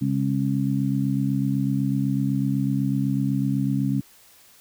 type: harmonic tone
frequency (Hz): 68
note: C#2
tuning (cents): -33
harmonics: 2 / 3 / 4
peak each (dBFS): -24 / -25 / -25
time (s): 0.01-4.01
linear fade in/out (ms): 10
effects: white hiss -53 dBFS RMS until 4.6 s